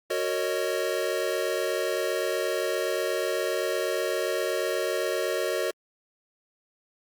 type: chord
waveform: square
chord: D# minor seventh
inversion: first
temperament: equal with one note detuned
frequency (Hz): 370 / 459.2 / 554.4 / 622.3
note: F#4 / A#4 / C#5 / D#5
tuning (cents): 0 / -26 / 0 / 0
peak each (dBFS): -32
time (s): 0.1-5.71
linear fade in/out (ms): 5
effects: Opus 48 kbps